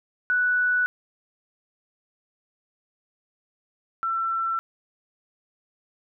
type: tone pair in turn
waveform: sine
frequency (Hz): 1480 / 1343.2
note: F#6 / E6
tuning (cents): 0 / +32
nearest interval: major second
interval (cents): 168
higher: first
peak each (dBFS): -19 / -23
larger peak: first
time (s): 0.3-0.86 / 4.03-4.59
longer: neither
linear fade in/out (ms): 0
effects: none